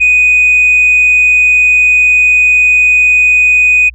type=tone; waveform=sine; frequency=2489 Hz; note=D#7; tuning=in tune; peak=-3 dBFS; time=0-3.9 s; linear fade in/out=20 ms; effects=tanh soft clip ceiling -1 dBFS + added 60 Hz sine -30 dBFS peak until 3.94 s